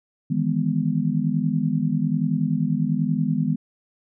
sine chord, E major seventh, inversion third, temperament just, 154.51 / 164.81 / 206 / 247.2 Hz, D#3 / E3 / G#3 / B3, -12 / 0 / -14 / +2 cents, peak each -25 dBFS, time 0.3-3.56 s, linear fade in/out 10 ms, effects none

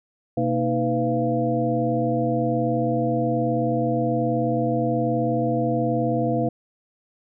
sine tone cluster, 126 / 234.3 / 313.1 / 499.8 / 686 Hz, B2 / A#3 / D#4 / B4 / F5, +35 / +9 / +11 / +21 / -31 cents, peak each -26 dBFS, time 0.37-6.49 s, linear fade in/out 5 ms, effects none

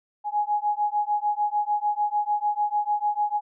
sine beating tone pair, 830.6 / 837.3 Hz, G#5 / G#5, 0 / +14 cents, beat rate 6.7 Hz, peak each -25 dBFS, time 0.24-3.41 s, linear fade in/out 50 ms, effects none

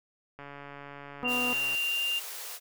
click train, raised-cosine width 0.5 ms, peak -29 dBFS, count 194, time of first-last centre 0.39-1.749 s, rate 142 Hz
harmonic tone, 246.9 Hz, B3, in tune, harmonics 1 / 2 / 3 / 4 / 5, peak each -34 / -37 / -39 / -40 / -41 dBFS, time 1.23-1.53 s, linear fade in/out 0 ms
sine tone with pitch glide, 2776 to 2794 Hz, F7 to F7, -11 to 0 cents, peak -27 dBFS, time 1.24-2.2 s, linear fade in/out 20 ms, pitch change +11 cents, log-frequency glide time 1.68-2.07 s
white high-pass noise, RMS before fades -40 dBFS, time 1.27-2.6 s, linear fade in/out 50 ms, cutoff 390 Hz, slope 96 dB/octave
effects none

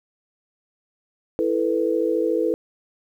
sine chord, E suspended fourth, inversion none, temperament equal, 329.6 / 440 / 493.9 Hz, E4 / A4 / B4, 0 / 0 / 0 cents, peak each -23 dBFS, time 1.39-2.54 s, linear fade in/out 0 ms, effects 9-bit

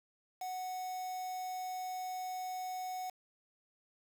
triangle tone with quantisation, 740 Hz, F#5, in tune, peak -36 dBFS, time 0.41-3.1 s, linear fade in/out 5 ms, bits 8, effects none

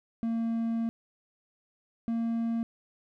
triangle tone pair in turn, 228.7 / 230 Hz, A#3 / A#3, -33 / -23 cents, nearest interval unison, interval 10 cents, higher second, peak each -25 dBFS, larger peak neither, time 0.23-0.89 / 2.08-2.63 s, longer first, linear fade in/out 0 ms, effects none

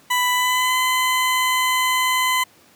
20% pulse tone with pitch glide, 993 to 1018.6 Hz, B5 to C6, +9 to -47 cents, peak -12 dBFS, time 0.1-2.44 s, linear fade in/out 10 ms, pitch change +44 cents, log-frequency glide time 0.32-0.77 s, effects pink hiss -52 dBFS RMS until 2.75 s + high-pass 150 Hz 12 dB/octave

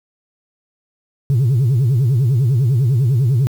sine tone with vibrato, 126.4 Hz, B2, 41 cents sharp, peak -9 dBFS, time 1.3-3.47 s, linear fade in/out 0 ms, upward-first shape sine, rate 10 Hz, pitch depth 220 cents each way, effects tanh soft clip ceiling -10 dBFS + 7-bit

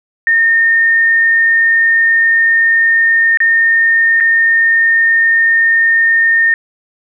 sine tone with dropouts, 1827 Hz, A#6, 35 cents flat, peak -7 dBFS, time 0.27-6.54 s, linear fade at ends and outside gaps 1 ms, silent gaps 3.373-3.403 / 4.202-4.207 s, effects none

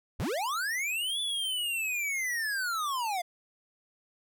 square linear two-way sweep, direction up then down, 34.65 to 3487 to 680 Hz, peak -30 dBFS, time 0.19-3.22 s, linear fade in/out 10 ms, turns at 1.2 s, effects none

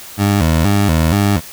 20% pulse tone with vibrato, 90.1 Hz, F#2, 45 cents flat, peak -6 dBFS, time 0.17-1.41 s, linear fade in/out 50 ms, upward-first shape square, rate 2.1 Hz, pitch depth 200 cents each way, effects white hiss -34 dBFS RMS until 1.52 s

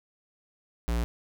square tone, 58.27 Hz, A#1, in tune, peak -26 dBFS, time 0.88-1.04 s, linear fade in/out 0 ms, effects none

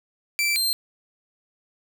sawtooth tone pair in turn, 2336 / 4162 Hz, D7 / C8, -10 / -10 cents, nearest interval minor seventh, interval 1000 cents, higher second, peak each -17 / -18 dBFS, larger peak first, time 0.39-0.56 / 0.56-0.73 s, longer neither, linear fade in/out 0 ms, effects none

